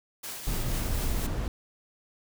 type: noise with tremolo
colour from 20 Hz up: white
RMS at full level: -37 dBFS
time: 0.23-1.27 s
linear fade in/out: 10 ms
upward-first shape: triangle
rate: 4.1 Hz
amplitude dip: 40%
type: noise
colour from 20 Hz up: brown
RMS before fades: -29 dBFS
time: 0.47-1.48 s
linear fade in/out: 2 ms
effects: none